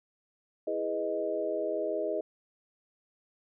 sine chord, E major seventh, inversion none, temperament equal with one note detuned, 329.6 / 415.3 / 496.2 / 622.3 Hz, E4 / G#4 / B4 / D#5, 0 / 0 / +8 / 0 cents, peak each -37 / -34 / -37 / -32 dBFS, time 0.67-2.21 s, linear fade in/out 5 ms, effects none

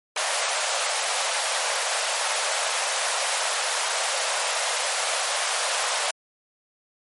pink high-pass noise, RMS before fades -25 dBFS, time 0.16-6.11 s, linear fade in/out 5 ms, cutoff 530 Hz, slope 48 dB/octave, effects MP3 48 kbps

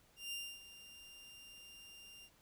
sawtooth tone with ADSR envelope, 2794 Hz, F7, in tune, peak -37 dBFS, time 0.16-2.3 s, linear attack 160 ms, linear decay 270 ms, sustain -14 dB, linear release 59 ms, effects pink hiss -69 dBFS RMS until 2.41 s

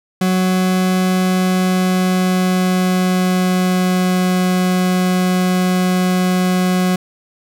40% pulse tone with pitch glide, 185 to 182.88 Hz, F#3 to F#3, 0 to -20 cents, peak -12 dBFS, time 0.21-6.96 s, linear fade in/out 5 ms, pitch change -20 cents, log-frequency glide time 1-4.34 s, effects none

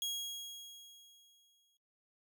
sawtooth tone with exponential decay, 3300 Hz, G#7, 12 cents flat, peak -31 dBFS, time 0.02-1.77 s, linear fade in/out 1 ms, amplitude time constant 380 ms, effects noise-tail reverb RT60 0.2 s tail -19 dB re dry

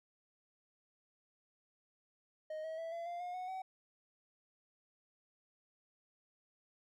triangle tone with pitch steps, 622.3 / 639.8 / 657.8 / 676.3 / 695.3 / 714.8 / 734.9 / 755.6 Hz, D#5 / D#5 / E5 / E5 / F5 / F5 / F#5 / F#5, 0 / +48 / -4 / +44 / -8 / +40 / -12 / +36 cents, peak -38 dBFS, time 2.5-3.62 s, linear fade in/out 5 ms, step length 140 ms, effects none

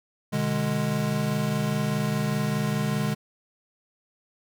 square chord, G# diminished, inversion first, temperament just, 124.59 / 149.51 / 207.7 Hz, B2 / D3 / G#3, +16 / +31 / 0 cents, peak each -32 / -28 / -28 dBFS, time 0.32-3.15 s, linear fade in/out 20 ms, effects none

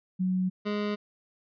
sine / 25% pulse tone pair in turn, 185 / 207.7 Hz, F#3 / G#3, 0 / 0 cents, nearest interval major second, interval 200 cents, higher second, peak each -24 dBFS, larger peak neither, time 0.19-0.5 / 0.65-0.96 s, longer neither, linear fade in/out 20 ms, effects resampled to 11025 Hz

